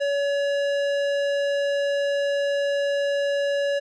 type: tone with tanh clipping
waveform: sine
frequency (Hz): 566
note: C#5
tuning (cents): +36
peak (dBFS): -23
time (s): 0-3.8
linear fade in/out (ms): 20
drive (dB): 16
effects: none